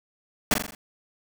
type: noise with echo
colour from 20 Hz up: pink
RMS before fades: -20 dBFS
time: 0.51-0.54 s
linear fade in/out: 2 ms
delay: 42 ms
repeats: 5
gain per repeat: -5 dB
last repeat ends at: 0.75 s
effects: none